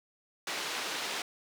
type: band-pass noise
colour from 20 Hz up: white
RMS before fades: -36 dBFS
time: 0.47-1.22 s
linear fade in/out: 2 ms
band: 290 to 4300 Hz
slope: 12 dB/octave
effects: none